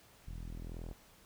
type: tone with low-pass filter sweep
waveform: sawtooth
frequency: 41.25 Hz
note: E1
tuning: 2 cents sharp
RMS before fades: -44 dBFS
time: 0.27-0.93 s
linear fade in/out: 0 ms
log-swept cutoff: 150 to 660 Hz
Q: 1.1
effects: pink hiss -62 dBFS RMS until 1.25 s